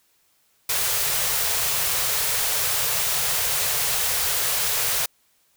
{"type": "band-stop noise", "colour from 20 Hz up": "white", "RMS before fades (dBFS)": -23, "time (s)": [0.69, 5.06], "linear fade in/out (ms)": 5, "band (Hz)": [170, 390], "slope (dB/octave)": 96, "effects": ["white hiss -64 dBFS RMS until 5.56 s"]}